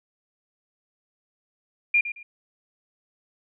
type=tone with echo; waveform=sine; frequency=2401 Hz; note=D7; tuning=38 cents sharp; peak=-16 dBFS; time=1.94-2.01 s; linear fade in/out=5 ms; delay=110 ms; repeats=2; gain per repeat=-12 dB; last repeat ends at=2.23 s; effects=none